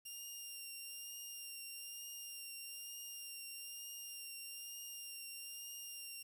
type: tone with vibrato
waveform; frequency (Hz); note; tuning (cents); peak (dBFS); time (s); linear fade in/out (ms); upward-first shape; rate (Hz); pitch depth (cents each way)
10% pulse; 2794; F7; 0; -39; 0.05-6.23; 10; triangle; 1.1; 20
effects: 11-bit